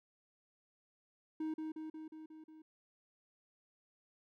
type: tone with echo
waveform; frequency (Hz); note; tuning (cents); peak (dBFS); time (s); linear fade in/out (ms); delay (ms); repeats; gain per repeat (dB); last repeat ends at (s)
triangle; 313.9; D#4; +15; -34; 1.4-1.54; 5; 180; 6; -3; 2.62
effects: none